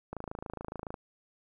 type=click train; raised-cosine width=1 ms; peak=-24 dBFS; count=23; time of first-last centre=0.13-0.942 s; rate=27.1 Hz; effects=11-bit